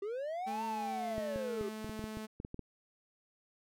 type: linear two-way sweep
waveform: triangle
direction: up then down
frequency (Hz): 386.3 to 916 to 386.3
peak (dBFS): -34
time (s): 0.02-1.69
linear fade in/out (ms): 5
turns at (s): 0.64
type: tone with pitch glide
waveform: sawtooth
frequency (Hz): 220 to 217.1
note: A3 to A3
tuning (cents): 0 to -23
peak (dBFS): -37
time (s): 0.46-2.27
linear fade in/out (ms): 20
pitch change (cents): -23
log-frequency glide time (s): 0.89-1.49
type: clicks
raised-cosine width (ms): 3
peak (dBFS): -29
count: 12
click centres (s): 1.181 / 1.36 / 1.611 / 1.845 / 1.895 / 1.993 / 2.041 / 2.171 / 2.401 / 2.449 / 2.544 / 2.593
effects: none